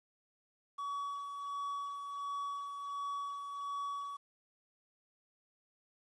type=tone with tremolo; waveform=triangle; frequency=1132 Hz; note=C#6; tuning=36 cents sharp; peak=-34 dBFS; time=0.78-4.17 s; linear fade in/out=10 ms; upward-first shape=sine; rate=1.4 Hz; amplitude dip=45%; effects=resampled to 22050 Hz + 11-bit